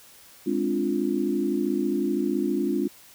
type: chord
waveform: sine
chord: D half-diminished seventh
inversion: second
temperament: equal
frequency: 207.7 / 261.6 / 293.7 / 349.2 Hz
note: Ab3 / C4 / D4 / F4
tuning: 0 / 0 / 0 / 0 cents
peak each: -29 / -29 / -27 / -27 dBFS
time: 0.46-2.88 s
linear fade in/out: 10 ms
effects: white hiss -51 dBFS RMS until 3.14 s